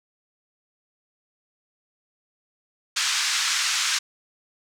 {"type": "band-pass noise", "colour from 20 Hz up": "white", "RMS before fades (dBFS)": -24, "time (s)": [2.96, 3.99], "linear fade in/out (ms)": 10, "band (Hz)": [1200, 6800], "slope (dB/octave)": 24, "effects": []}